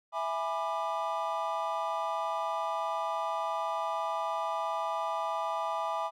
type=chord; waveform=triangle; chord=E dominant seventh; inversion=none; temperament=equal with one note detuned; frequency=659.3 / 830.6 / 987.8 / 1191.1 Hz; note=E5 / G#5 / B5 / D6; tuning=0 / 0 / 0 / +24 cents; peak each=-34 dBFS; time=0.12-6.11 s; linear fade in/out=50 ms; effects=none